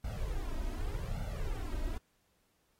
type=noise with flanger; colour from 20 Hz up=brown; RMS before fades=-36 dBFS; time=0.04-1.98 s; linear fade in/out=5 ms; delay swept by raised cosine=1.4 to 3.2 ms; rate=0.85 Hz; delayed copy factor=+0.8; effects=pink hiss -75 dBFS RMS until 2.79 s + AAC 48 kbps